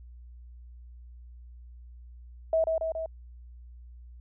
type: tone with echo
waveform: sine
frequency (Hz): 646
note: E5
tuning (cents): -35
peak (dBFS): -21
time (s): 2.53-2.64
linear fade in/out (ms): 2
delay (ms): 140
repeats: 3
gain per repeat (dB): -3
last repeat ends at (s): 3.06
effects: added 60 Hz sine -45 dBFS peak until 4.2 s